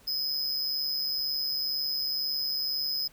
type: tone with amplitude modulation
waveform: square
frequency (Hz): 5070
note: D#8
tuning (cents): +32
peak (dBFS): -25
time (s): 0.07-3.08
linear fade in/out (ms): 10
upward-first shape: sine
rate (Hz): 142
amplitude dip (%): 75
effects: pink hiss -58 dBFS RMS until 3.12 s